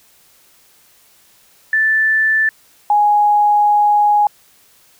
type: tone pair in turn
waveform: sine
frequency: 1760 / 830.6 Hz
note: A6 / G#5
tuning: 0 / 0 cents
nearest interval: octave + minor second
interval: 1300 cents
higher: first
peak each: -11 / -9 dBFS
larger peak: second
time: 1.73-2.49 / 2.9-4.27 s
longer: second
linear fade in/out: 2 ms
effects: white hiss -51 dBFS RMS until 4.99 s